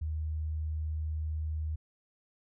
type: tone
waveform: sine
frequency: 77.78 Hz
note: D#2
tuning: in tune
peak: -31 dBFS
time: 0.01-1.76 s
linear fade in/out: 10 ms
effects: none